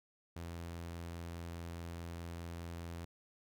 sawtooth tone, 84.8 Hz, E2, 50 cents sharp, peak -39 dBFS, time 0.36-3.05 s, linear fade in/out 5 ms, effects none

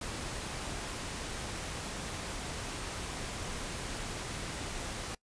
pink noise, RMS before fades -39 dBFS, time 0.01-5.15 s, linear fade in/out 5 ms, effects noise-tail reverb RT60 0.1 s tail -22 dB re dry + resampled to 22050 Hz

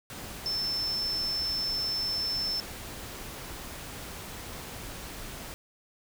sine tone in noise, 5300 Hz, E8, 9 cents sharp, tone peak -28 dBFS, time 0.46-2.6 s, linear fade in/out 0 ms, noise pink, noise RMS -41 dBFS, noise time 0.1-5.54 s, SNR +10 dB, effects none

